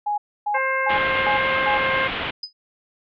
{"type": "tone bursts", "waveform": "sine", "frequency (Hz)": 830.6, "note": "G#5", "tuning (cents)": 0, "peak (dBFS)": -20, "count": 5, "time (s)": [0.06, 1.78], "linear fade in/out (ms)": 10, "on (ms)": 120, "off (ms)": 280}
{"type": "harmonic tone", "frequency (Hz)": 530, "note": "C5", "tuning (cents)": 22, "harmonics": [1, 2, 3, 4, 5], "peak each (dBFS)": [-26, -25, -25, -25, -38], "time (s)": [0.54, 2.08], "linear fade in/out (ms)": 10}
{"type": "low-pass noise", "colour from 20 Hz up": "white", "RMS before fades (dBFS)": -27, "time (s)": [0.89, 2.31], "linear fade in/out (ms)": 10, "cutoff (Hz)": 3300, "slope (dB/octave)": 48}
{"type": "tone with exponential decay", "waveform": "sine", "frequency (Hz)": 5000, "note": "D#8", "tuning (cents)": 8, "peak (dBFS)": -24, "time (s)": [2.43, 2.53], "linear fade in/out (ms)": 5, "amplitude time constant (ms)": 20}
{"effects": []}